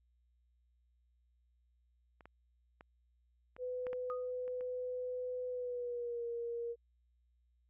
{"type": "clicks", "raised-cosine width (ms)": 0.5, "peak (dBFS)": [-42, -38, -38, -39, -32, -32, -42, -41], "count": 8, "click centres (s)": [2.208, 2.256, 2.809, 3.565, 3.868, 3.931, 4.479, 4.609]}
{"type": "tone with pitch glide", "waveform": "sine", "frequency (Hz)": [501, 470.2], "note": ["B4", "A#4"], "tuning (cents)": [25, 15], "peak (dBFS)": -37, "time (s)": [3.58, 6.76], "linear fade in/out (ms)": 50, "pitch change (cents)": -110, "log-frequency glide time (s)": [5.48, 6.25]}
{"type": "tone with exponential decay", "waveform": "sine", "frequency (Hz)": 1240, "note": "D#6", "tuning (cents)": -6, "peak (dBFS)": -37, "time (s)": [4.1, 4.31], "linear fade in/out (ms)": 0, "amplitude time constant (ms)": 44}
{"effects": ["added 60 Hz sine -70 dBFS peak until 7.69 s"]}